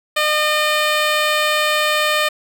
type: tone with notch filter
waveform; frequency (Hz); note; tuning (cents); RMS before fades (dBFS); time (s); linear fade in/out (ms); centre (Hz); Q
10% pulse; 607; D#5; -43; -17; 0.16-2.29; 10; 11000; 1.3
effects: 7-bit